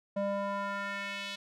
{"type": "tone with band-pass filter sweep", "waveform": "square", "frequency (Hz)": 199.7, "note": "G3", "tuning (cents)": 32, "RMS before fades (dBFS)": -35, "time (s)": [0.16, 1.36], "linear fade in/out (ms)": 10, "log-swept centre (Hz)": [530, 3500], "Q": 1.9, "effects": []}